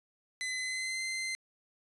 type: tone with pitch glide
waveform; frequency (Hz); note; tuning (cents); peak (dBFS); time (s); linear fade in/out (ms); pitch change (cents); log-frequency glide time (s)
sawtooth; 2024 to 2073; B6 to C7; +42 to -17; -30; 0.41-1.35; 0; +41; 0.54-1.01
effects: resampled to 24000 Hz